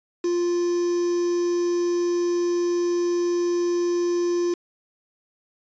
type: tone with quantisation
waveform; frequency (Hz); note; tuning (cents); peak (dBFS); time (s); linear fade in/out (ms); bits
triangle; 349.2; F4; 0; -18; 0.24-4.54; 5; 6
effects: resampled to 16000 Hz